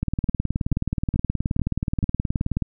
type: two click trains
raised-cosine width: 5 ms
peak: -10 / -11 dBFS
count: 50 / 5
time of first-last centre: 0.03-2.623 / 0.29-2.029 s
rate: 18.9 / 2.3 Hz
effects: none